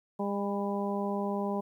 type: harmonic tone with a mistuned harmonic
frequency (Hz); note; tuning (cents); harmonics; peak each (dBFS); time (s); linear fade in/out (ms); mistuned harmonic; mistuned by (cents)
201.5; G3; +48; 1 / 2 / 3 / 4 / 5; -32 / -35 / -37 / -38 / -39; 0.19-1.61; 10; 5; -25
effects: 11-bit